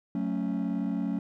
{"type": "chord", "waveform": "triangle", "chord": "F# minor", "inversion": "none", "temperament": "just", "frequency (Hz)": [185, 222, 277.5], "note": ["F#3", "A3", "C#4"], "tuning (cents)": [0, 16, 2], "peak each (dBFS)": -29, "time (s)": [0.15, 1.19], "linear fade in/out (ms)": 2, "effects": ["tanh soft clip ceiling -20 dBFS"]}